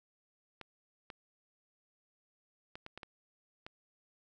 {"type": "clicks", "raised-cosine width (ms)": 0.3, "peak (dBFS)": -29, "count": 7, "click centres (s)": [0.613, 1.102, 2.755, 2.864, 2.976, 3.032, 3.665], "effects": []}